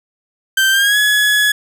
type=tone with pitch glide; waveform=30% pulse; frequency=1560 to 1691.4 Hz; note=G6 to G#6; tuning=-9 to +31 cents; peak=-8 dBFS; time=0.57-1.52 s; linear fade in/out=5 ms; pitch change=+140 cents; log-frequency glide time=0.71-0.98 s; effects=none